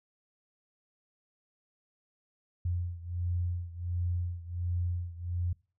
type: beating tone pair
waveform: sine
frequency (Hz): 87.31 / 88.71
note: F2 / F2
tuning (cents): 0 / +28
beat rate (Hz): 1.4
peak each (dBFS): -32 / -35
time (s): 2.65-5.53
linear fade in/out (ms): 5
effects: noise-tail reverb RT60 0.4 s tail -25 dB re dry